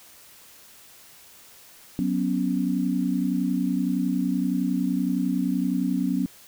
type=chord; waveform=sine; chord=F# suspended fourth; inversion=none; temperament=just; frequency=185 / 246.7 / 277.5 Hz; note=F#3 / B3 / C#4; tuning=0 / -2 / +2 cents; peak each=-26 / -26 / -26 dBFS; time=1.99-6.26 s; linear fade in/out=0 ms; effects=white hiss -50 dBFS RMS until 6.47 s